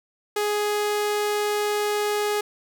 sawtooth tone, 416.6 Hz, G#4, 5 cents sharp, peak -18 dBFS, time 0.36-2.41 s, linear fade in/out 5 ms, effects none

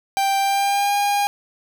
45% pulse tone with pitch glide, 786 to 811.8 Hz, G5 to G#5, +4 to -40 cents, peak -17 dBFS, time 0.17-1.27 s, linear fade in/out 0 ms, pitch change +56 cents, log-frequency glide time 0.4-0.95 s, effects none

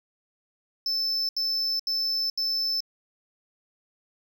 triangle tone bursts, 5274 Hz, E8, in tune, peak -23 dBFS, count 4, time 0.86-2.805 s, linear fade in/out 2 ms, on 430 ms, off 75 ms, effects none

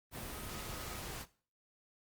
sine tone in noise, 1264 Hz, D#6, 27 cents sharp, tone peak -54 dBFS, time 0.3-1.02 s, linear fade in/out 50 ms, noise pink, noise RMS -44 dBFS, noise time 0.11-1.26 s, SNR -13 dB, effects noise-tail reverb RT60 0.4 s tail -17 dB re dry + Opus 32 kbps

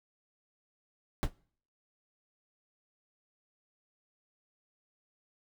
brown noise with exponential decay, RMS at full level -19 dBFS, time 1.23-1.32 s, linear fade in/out 0 ms, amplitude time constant 18 ms, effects noise-tail reverb RT60 0.5 s tail -23 dB re dry

